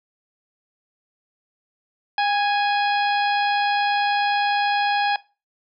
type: harmonic tone with a mistuned harmonic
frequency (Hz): 830.6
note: G#5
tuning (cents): 0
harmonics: 1 / 2 / 3 / 4 / 5 / 6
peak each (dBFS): -19 / -25 / -29 / -31 / -33 / -35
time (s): 2.18-5.16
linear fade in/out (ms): 2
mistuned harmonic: 1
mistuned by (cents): -35
effects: noise-tail reverb RT60 0.3 s tail -20 dB re dry